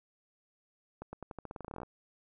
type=accelerating click train; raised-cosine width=1 ms; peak=-28 dBFS; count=18; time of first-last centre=1.02-1.832 s; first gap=110 ms; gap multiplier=0.88; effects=none